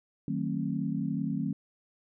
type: chord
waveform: sine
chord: D# diminished seventh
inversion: none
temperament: just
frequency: 155.56 / 186.68 / 224 / 268.8 Hz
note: D#3 / F#3 / A3 / C4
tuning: 0 / +16 / +31 / +47 cents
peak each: -34 dBFS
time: 0.28-1.53 s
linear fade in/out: 2 ms
effects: none